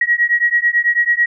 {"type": "beating tone pair", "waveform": "sine", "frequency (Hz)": [1900, 1909.1], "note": ["A#6", "A#6"], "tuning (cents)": [33, 41], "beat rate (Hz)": 9.1, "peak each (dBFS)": -15, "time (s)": [0.01, 1.26], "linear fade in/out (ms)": 5, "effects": []}